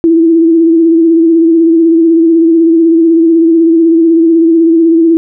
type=tone with vibrato; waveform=sine; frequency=329.6 Hz; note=E4; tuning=in tune; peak=-3 dBFS; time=0.04-5.17 s; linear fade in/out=0 ms; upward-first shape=sine; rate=16 Hz; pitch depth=40 cents each way; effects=none